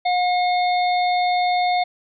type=harmonic tone; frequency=720 Hz; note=F#5; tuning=47 cents flat; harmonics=1 / 3 / 5 / 6; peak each=-17 / -27 / -31 / -33 dBFS; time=0.05-1.84 s; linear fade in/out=10 ms; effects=none